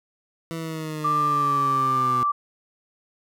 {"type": "linear sweep", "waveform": "20% pulse", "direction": "down", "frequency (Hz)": [165.3, 123.47], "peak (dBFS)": -24, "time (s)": [0.51, 2.23], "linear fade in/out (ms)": 0}
{"type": "tone with vibrato", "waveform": "sine", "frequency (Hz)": 1174.7, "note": "D6", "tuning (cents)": 0, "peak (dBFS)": -19, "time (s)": [1.04, 2.32], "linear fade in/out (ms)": 10, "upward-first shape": "sine", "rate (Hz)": 1.3, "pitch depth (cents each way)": 16}
{"effects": []}